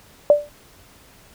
sine tone with exponential decay, 587.3 Hz, D5, in tune, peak -5 dBFS, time 0.3-0.49 s, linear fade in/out 1 ms, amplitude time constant 41 ms, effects pink hiss -50 dBFS RMS until 1.34 s

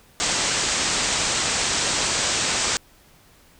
white low-pass noise, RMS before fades -23 dBFS, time 0.2-2.77 s, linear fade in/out 0 ms, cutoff 8400 Hz, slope 96 dB/octave, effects pink hiss -54 dBFS RMS until 3.59 s

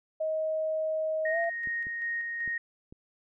sine tone with pitch glide, 630 to 675.2 Hz, D#5 to E5, +21 to +41 cents, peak -27 dBFS, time 0.2-1.5 s, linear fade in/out 10 ms, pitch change +120 cents, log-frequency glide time 1.3-1.38 s
sine tone with tremolo, 1864.7 Hz, A#6, in tune, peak -29 dBFS, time 1.25-2.58 s, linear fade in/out 5 ms, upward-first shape square, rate 2.6 Hz, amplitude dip 30%
clicks, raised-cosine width 3 ms, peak -34 dBFS, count 4, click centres 1.673 / 1.869 / 2.477 / 2.925 s
effects none

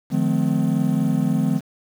triangle tone cluster, 151.6 / 175.5 / 214.5 / 256.2 Hz, D#3 / F3 / A3 / C4, -45 / +9 / -44 / -36 cents, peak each -21 dBFS, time 0.1-1.61 s, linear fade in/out 50 ms, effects 7-bit

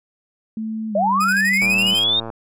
sine tone with pitch glide, 220 to 194.87 Hz, A3 to G3, 0 to -10 cents, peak -23 dBFS, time 0.57-1.94 s, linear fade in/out 2 ms, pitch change -210 cents, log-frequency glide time 0.89-0.98 s
sine linear sweep, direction up, 567 to 3724 Hz, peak -15 dBFS, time 0.95-2.2 s, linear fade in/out 5 ms
15% pulse tone with tremolo, 2500 Hz, D#7, 8 cents sharp, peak -18 dBFS, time 1.2-2.04 s, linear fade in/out 10 ms, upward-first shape square, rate 12 Hz, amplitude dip 65%
click train, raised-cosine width 1 ms, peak -17 dBFS, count 78, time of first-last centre 1.62-2.301 s, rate 113 Hz
effects none

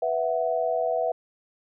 sine chord, B suspended fourth, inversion none, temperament equal, 493.9 / 659.3 / 740 Hz, B4 / E5 / F#5, 0 / 0 / 0 cents, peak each -28 / -25 / -29 dBFS, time 0.02-1.12 s, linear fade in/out 5 ms, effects none

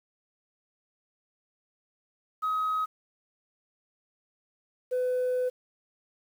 sine tone pair in turn, 1267 / 502.8 Hz, D#6 / B4, +31 / +31 cents, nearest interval octave + major third, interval 1600 cents, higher first, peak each -24 / -23 dBFS, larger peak second, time 2.42-2.86 / 4.91-5.5 s, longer second, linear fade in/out 20 ms, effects tanh soft clip ceiling -23 dBFS + 9-bit

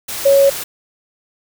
sine tone in noise, 554.4 Hz, C#5, in tune, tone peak -7 dBFS, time 0.25-0.5 s, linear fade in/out 10 ms, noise white, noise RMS -25 dBFS, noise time 0.08-0.64 s, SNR +15 dB, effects none

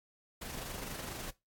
pink noise with amplitude modulation, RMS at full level -41 dBFS, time 0.41-1.31 s, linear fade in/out 10 ms, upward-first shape sine, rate 24.3 Hz, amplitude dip 40%, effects noise-tail reverb RT60 0.2 s tail -18 dB re dry + AAC 64 kbps

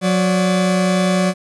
40% pulse tone pair together, 182.95 / 579 Hz, F#3 / D5, -19 / -25 cents, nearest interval octave + minor sixth, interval 1994 cents, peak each -14 / -19 dBFS, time 0.01-1.34 s, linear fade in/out 50 ms, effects resampled to 24000 Hz + 8-bit

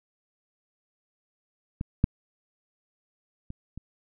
clicks, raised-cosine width 5 ms, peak -18 / -7 / -25 / -26 dBFS, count 4, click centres 1.811 / 2.041 / 3.504 / 3.776 s, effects none

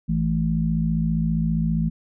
harmonic tone, 55 Hz, A1, in tune, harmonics 1 / 3 / 4, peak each -27 / -21 / -25 dBFS, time 0.08-1.9 s, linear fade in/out 20 ms, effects none

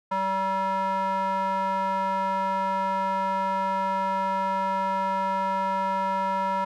square tone with band-pass filter, 191.8 Hz, G3, 37 cents flat, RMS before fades -26 dBFS, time 0.11-6.65 s, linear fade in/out 10 ms, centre 1000 Hz, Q 3.4, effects none

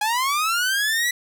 sawtooth linear sweep, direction up, 821 to 1975.5 Hz, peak -16 dBFS, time 0.01-1.11 s, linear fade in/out 5 ms, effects none

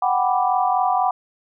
sine chord, G major seventh, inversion third, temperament equal, 740 / 784 / 987.8 / 1174.7 Hz, F#5 / G5 / B5 / D6, 0 / 0 / 0 / 0 cents, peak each -19 / -23 / -23 / -25 dBFS, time 0.02-1.11 s, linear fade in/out 5 ms, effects none

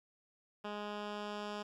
10% pulse tone with low-pass filter sweep, 207.7 Hz, G#3, in tune, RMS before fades -42 dBFS, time 0.64-1.63 s, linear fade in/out 10 ms, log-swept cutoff 3100 to 5100 Hz, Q 0.96, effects 12-bit

